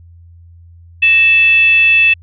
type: tone with frequency modulation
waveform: sine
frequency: 2637 Hz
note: E7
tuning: in tune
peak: -6 dBFS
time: 1.02-2.14 s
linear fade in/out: 10 ms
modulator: 777 Hz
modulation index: 0.29
effects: added 85 Hz sine -37 dBFS peak until 2.22 s